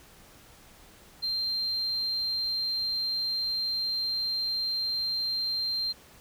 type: tone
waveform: sine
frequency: 4163 Hz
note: C8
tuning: 10 cents flat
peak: -26 dBFS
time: 1.22-5.93 s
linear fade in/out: 20 ms
effects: tanh soft clip ceiling -23 dBFS + pink hiss -54 dBFS RMS until 6.2 s